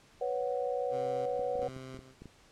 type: chord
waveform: sine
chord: B suspended second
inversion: none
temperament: equal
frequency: 493.9 / 554.4 / 740 Hz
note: B4 / C#5 / F#5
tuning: 0 / 0 / 0 cents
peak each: -33 / -35 / -37 dBFS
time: 0.21-1.68 s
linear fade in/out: 5 ms
type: tone with tremolo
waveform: 15% pulse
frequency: 130.81 Hz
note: C3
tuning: in tune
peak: -37 dBFS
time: 0.9-2.15 s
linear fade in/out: 50 ms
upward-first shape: square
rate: 1.4 Hz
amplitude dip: 70%
type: clicks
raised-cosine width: 3 ms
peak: -34 dBFS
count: 10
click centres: 1.394 / 1.555 / 1.593 / 1.63 / 1.687 / 1.765 / 1.945 / 1.991 / 2.22 / 2.257 s
effects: pink hiss -61 dBFS RMS until 2.51 s + low-pass 8000 Hz 12 dB/octave